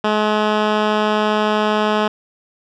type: tone with low-pass filter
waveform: 10% pulse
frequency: 212.6 Hz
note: G#3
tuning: 41 cents sharp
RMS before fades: -17 dBFS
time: 0.04-2.08 s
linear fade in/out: 5 ms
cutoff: 3100 Hz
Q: 0.91
effects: none